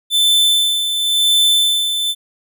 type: tone with tremolo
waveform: 45% pulse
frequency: 3529 Hz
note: A7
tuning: 4 cents sharp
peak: -10 dBFS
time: 0.1-2.15 s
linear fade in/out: 50 ms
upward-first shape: sine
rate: 0.94 Hz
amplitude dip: 55%
effects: none